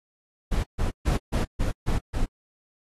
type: noise bursts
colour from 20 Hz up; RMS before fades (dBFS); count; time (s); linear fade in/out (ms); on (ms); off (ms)
brown; -23; 7; 0.51-2.26; 20; 130; 140
effects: AAC 32 kbps